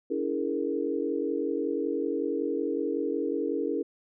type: chord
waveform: sine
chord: A# half-diminished seventh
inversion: first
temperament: equal with one note detuned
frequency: 284.3 / 329.6 / 415.3 / 466.2 Hz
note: C#4 / E4 / G#4 / A#4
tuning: +44 / 0 / 0 / 0 cents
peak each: -32 / -32 / -32 / -32 dBFS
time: 0.1-3.83 s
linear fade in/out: 10 ms
effects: none